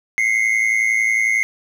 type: tone pair together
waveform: triangle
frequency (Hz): 2058 / 2169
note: C7 / C#7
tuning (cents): -29 / -38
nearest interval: minor second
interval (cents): 91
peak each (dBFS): -16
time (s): 0.18-1.43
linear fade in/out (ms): 0
effects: none